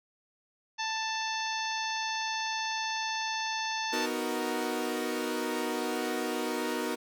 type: harmonic tone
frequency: 884 Hz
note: A5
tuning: 8 cents sharp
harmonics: 1 / 2 / 3 / 4 / 5 / 6 / 7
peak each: -34 / -37 / -39 / -40 / -41 / -42 / -42 dBFS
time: 0.78-4.07 s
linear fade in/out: 20 ms
type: chord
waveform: sawtooth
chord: B major seventh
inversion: none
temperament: equal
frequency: 246.9 / 311.1 / 370 / 466.2 Hz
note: B3 / D#4 / F#4 / A#4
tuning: 0 / 0 / 0 / 0 cents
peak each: -32 dBFS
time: 3.92-6.96 s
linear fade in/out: 20 ms
effects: none

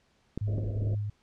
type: clicks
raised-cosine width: 3 ms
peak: -19 dBFS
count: 2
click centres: 0.376 / 0.582 s
type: tone with tremolo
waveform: sine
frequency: 103.83 Hz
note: G#2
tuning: in tune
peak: -26 dBFS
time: 0.41-1.1 s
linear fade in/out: 5 ms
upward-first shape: sine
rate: 2.6 Hz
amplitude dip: 40%
type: low-pass noise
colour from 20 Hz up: pink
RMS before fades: -38 dBFS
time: 0.47-0.95 s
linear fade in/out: 5 ms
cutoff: 650 Hz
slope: 96 dB/octave
effects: pink hiss -68 dBFS RMS until 1.22 s + low-pass 6000 Hz 12 dB/octave

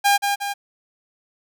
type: tone with echo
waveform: sawtooth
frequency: 806 Hz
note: G5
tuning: 48 cents sharp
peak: -10 dBFS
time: 0.04-0.18 s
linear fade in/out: 20 ms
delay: 180 ms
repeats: 2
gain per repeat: -5 dB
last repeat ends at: 0.54 s
effects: none

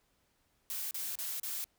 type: noise bursts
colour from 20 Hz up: blue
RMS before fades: -38 dBFS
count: 4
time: 0.7-1.642 s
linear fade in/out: 0 ms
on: 210 ms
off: 34 ms
effects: pink hiss -74 dBFS RMS until 1.78 s

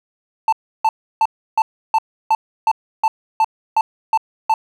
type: tone bursts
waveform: triangle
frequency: 884 Hz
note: A5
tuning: 8 cents sharp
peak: -9 dBFS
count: 12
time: 0.48-4.54 s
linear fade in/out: 2 ms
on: 45 ms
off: 320 ms
effects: none

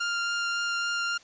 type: tone with vibrato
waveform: sawtooth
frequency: 1396.9 Hz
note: F6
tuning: in tune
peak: -23 dBFS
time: 0-1.18 s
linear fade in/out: 10 ms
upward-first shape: triangle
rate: 3.6 Hz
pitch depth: 8 cents each way
effects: white hiss -55 dBFS RMS until 1.23 s + resampled to 16000 Hz

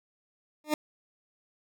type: tone with exponential growth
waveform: 20% pulse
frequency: 303 Hz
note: D#4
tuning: 46 cents flat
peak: -16 dBFS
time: 0.64-0.74 s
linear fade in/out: 2 ms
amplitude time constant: 21 ms
effects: none

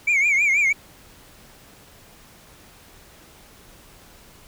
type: tone with vibrato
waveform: sine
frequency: 2269 Hz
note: C#7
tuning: 40 cents sharp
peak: -13 dBFS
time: 0.07-0.73 s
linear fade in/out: 10 ms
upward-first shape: triangle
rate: 6.2 Hz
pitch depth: 140 cents each way
effects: tanh soft clip ceiling -15 dBFS + pink hiss -49 dBFS RMS until 4.47 s

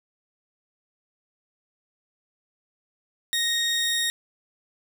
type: tone pair together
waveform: 25% pulse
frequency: 1864.7 / 3729 Hz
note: A#6 / A#7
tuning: 0 / 0 cents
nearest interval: octave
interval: 1200 cents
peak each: -23 dBFS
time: 3.33-4.1 s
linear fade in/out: 0 ms
effects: none

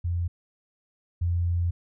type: tone pair in turn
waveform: sine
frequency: 86.6 / 86.6 Hz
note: F2 / F2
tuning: -14 / -14 cents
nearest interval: unison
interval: 0 cents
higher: neither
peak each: -24 / -22 dBFS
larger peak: second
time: 0.04-0.28 / 1.21-1.71 s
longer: second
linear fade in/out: 10 ms
effects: none

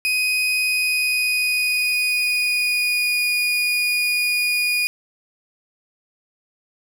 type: tone with pitch glide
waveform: 35% pulse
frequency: 2501 to 2454 Hz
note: D#7 to D#7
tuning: +8 to -25 cents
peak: -16 dBFS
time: 0.05-4.87 s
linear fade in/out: 0 ms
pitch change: -33 cents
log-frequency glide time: 0.58-3.27 s
effects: none

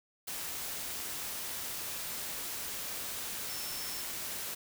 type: tone in noise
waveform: sine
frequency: 5350 Hz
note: E8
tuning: 25 cents sharp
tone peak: -44 dBFS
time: 3.49-4.02 s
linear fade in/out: 10 ms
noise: white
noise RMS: -39 dBFS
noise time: 0.27-4.55 s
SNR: -8 dB
effects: none

